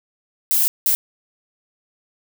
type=noise bursts at uneven times; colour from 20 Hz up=violet; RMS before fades=-17 dBFS; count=2; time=0.51-0.68 / 0.86-0.95 s; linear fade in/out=0 ms; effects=none